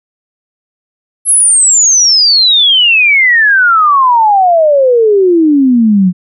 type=exponential sweep; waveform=sine; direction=down; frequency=11175 to 175.7 Hz; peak=-4 dBFS; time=1.25-6.13 s; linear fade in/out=50 ms; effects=none